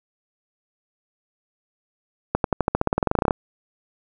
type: accelerating click train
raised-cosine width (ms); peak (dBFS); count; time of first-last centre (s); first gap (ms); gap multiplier
1; -4; 19; 2.35-3.308; 92; 0.93
effects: none